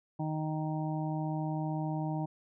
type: harmonic tone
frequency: 155.56 Hz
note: D#3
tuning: in tune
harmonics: 1 / 2 / 4 / 5 / 6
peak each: -33 / -37 / -43 / -41 / -44 dBFS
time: 0.19-2.26 s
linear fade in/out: 10 ms
effects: none